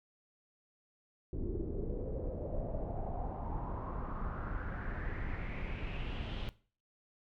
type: noise with low-pass filter sweep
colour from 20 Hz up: brown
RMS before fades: -38 dBFS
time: 1.33-6.49 s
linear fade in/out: 0 ms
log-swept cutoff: 340 to 3400 Hz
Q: 4.5
effects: noise-tail reverb RT60 0.4 s tail -18 dB re dry + MP3 96 kbps